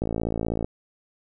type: click train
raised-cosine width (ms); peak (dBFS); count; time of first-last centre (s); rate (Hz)
2; -13; 36; 0.02-0.645; 56
effects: none